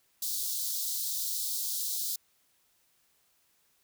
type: high-pass noise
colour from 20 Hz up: white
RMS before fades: -33 dBFS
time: 0.22-2.16 s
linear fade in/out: 5 ms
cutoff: 3700 Hz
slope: 48 dB/octave
effects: white hiss -70 dBFS RMS until 3.83 s